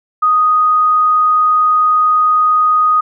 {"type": "tone", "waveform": "sine", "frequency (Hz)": 1244.5, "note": "D#6", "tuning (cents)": 0, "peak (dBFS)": -8, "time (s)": [0.22, 3.01], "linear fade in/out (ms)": 10, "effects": []}